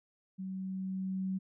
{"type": "tone with level ramp", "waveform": "sine", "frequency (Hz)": 189.2, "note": "F#3", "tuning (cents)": 39, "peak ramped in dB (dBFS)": [-37, -31], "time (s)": [0.38, 1.39], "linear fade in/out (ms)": 20, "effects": []}